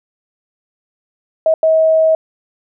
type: tone bursts at uneven times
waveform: sine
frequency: 639 Hz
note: D#5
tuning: 46 cents sharp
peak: -8 dBFS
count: 2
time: 1.46-1.54 / 1.63-2.15 s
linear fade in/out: 2 ms
effects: none